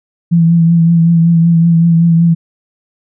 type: tone with vibrato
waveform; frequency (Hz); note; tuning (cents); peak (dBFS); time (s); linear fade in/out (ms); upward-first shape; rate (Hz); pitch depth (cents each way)
sine; 167.3; E3; +26; -5; 0.31-2.35; 20; triangle; 5.3; 35
effects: none